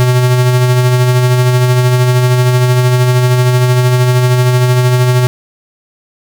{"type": "tone with tremolo", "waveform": "square", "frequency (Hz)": 125.1, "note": "B2", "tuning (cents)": 23, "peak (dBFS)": -6, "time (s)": [0, 5.27], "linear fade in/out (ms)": 0, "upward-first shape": "sine", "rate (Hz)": 13, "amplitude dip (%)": 35, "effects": []}